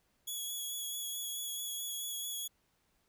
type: tone with vibrato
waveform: 10% pulse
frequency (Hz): 3365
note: G#7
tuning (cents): +22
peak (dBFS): -30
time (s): 0.27-2.48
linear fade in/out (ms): 10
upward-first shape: sine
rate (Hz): 4.6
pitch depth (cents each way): 15
effects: pink hiss -75 dBFS RMS until 3.08 s